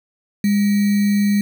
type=tone with sample-and-hold; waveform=sine; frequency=203.6 Hz; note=G#3; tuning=34 cents flat; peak=-13 dBFS; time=0.44-1.41 s; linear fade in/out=2 ms; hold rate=2100 Hz; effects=none